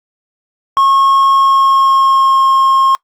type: tone with pitch glide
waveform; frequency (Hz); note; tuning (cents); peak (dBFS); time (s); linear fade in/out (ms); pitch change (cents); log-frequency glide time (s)
triangle; 1088 to 1073; C#6 to C6; -33 to +43; -5; 0.77-2.95; 0; -24; 1.31-2.45
effects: noise-tail reverb RT60 0.1 s tail -23 dB re dry + Opus 48 kbps